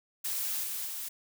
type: noise with level steps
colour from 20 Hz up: blue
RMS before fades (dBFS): -33 / -36 / -38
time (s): 0.24-1.09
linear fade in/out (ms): 10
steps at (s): 0.63 / 0.86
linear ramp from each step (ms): 10
effects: none